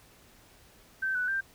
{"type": "tone with pitch steps", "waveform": "sine", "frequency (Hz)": [1549, 1487, 1576], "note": ["G6", "F#6", "G6"], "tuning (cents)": [-21, 8, 9], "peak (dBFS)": -27, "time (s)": [1.02, 1.41], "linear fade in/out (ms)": 10, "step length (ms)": 130, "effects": ["pink hiss -58 dBFS RMS until 1.54 s"]}